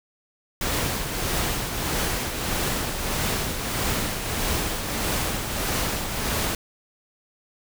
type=noise with tremolo; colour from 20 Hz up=pink; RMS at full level=-24 dBFS; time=0.61-6.55 s; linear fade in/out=2 ms; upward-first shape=triangle; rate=1.6 Hz; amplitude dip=50%; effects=none